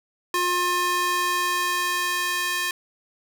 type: tone with high-pass filter sweep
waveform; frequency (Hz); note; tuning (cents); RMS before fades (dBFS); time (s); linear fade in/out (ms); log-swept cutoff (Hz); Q
square; 355.9; F4; +33; -24; 0.34-2.71; 2; 750 to 1700; 1.2
effects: none